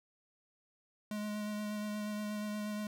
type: tone with vibrato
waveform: square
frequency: 210 Hz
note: G#3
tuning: 19 cents sharp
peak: -37 dBFS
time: 1.11-2.87 s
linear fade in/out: 2 ms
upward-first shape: sine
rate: 8.4 Hz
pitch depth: 14 cents each way
effects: none